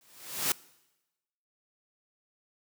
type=noise with exponential growth; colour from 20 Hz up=white; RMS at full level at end=-25 dBFS; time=0.01-0.52 s; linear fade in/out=2 ms; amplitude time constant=110 ms; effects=noise-tail reverb RT60 1.0 s tail -22 dB re dry + high-pass 100 Hz 12 dB/octave